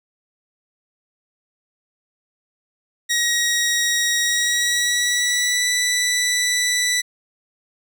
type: tone with pitch glide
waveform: 15% pulse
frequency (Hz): 1894 to 1974.4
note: A#6 to B6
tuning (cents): +27 to -1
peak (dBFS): -11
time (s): 3.09-7.02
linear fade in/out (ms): 20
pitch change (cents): +72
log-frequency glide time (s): 4.23-5.66
effects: none